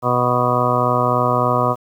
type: harmonic tone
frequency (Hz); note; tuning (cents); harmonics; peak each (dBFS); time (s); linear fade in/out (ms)
123.47; B2; 0; 1 / 2 / 3 / 4 / 5 / 6 / 8 / 9 / 10; -22 / -25 / -27 / -23 / -22 / -24 / -22 / -22 / -22; 0.02-1.76; 50
effects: 8-bit